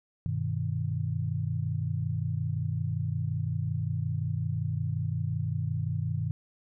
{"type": "chord", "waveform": "sine", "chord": "G augmented", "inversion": "none", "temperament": "equal", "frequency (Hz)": [98, 123.47, 155.56], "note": ["G2", "B2", "D#3"], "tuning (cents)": [0, 0, 0], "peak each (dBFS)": -32, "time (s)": [0.26, 6.31], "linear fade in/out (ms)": 0, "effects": []}